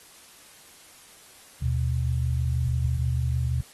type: tone pair together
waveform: sine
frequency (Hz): 77.1 / 123.47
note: D#2 / B2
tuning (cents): -15 / 0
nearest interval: minor sixth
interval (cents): 815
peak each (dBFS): -25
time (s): 1.62-3.61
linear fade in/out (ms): 5
effects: white hiss -51 dBFS RMS until 3.73 s + AAC 32 kbps